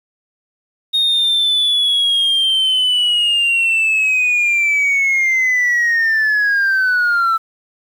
sine linear sweep, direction down, 3724 to 1318.5 Hz, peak -10 dBFS, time 0.93-7.38 s, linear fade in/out 20 ms, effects tanh soft clip ceiling -10 dBFS + 7-bit

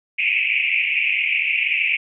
pink band-pass noise, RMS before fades -20 dBFS, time 0.18-1.97 s, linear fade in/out 10 ms, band 2200 to 2700 Hz, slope 96 dB/octave, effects none

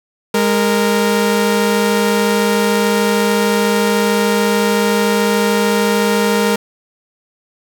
sawtooth tone pair together, 205.5 / 464.6 Hz, G#3 / A#4, -18 / -6 cents, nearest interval octave + major second, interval 1412 cents, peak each -11 dBFS, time 0.34-6.56 s, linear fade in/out 5 ms, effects none

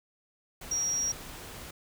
sine tone in noise, 5670 Hz, F8, 25 cents sharp, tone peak -27 dBFS, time 0.71-1.12 s, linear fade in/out 5 ms, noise pink, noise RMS -44 dBFS, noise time 0.61-1.71 s, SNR +14 dB, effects none

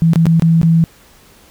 sine tone with dropouts, 164.6 Hz, E3, 2 cents flat, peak -7 dBFS, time 0.02-0.84 s, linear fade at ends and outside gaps 0 ms, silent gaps 0.134-0.158 / 0.256-0.267 / 0.397-0.422 / 0.615-0.631 s, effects pink hiss -46 dBFS RMS until 1.5 s

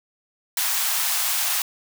white high-pass noise, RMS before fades -23 dBFS, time 0.57-1.62 s, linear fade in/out 2 ms, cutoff 690 Hz, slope 48 dB/octave, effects none

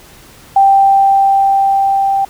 sine tone with level ramp, 785 Hz, G5, 2 cents sharp, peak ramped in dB -4 to -10 dBFS, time 0.56-2.25 s, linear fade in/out 5 ms, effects pink hiss -40 dBFS RMS until 2.29 s

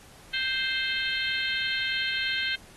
harmonic tone, 523.3 Hz, C5, in tune, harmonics 3 / 4 / 5 / 6 / 7 / 8, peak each -31 / -33 / -36 / -32 / -37 / -36 dBFS, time 0.33-2.56 s, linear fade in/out 10 ms, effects pink hiss -52 dBFS RMS until 2.76 s + AAC 32 kbps

